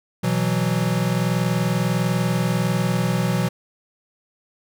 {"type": "chord", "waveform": "square", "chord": "B suspended fourth", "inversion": "none", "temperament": "equal", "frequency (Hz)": [123.47, 164.81, 185], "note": ["B2", "E3", "F#3"], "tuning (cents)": [0, 0, 0], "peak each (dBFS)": -24, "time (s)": [0.23, 3.49], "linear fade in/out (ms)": 10, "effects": []}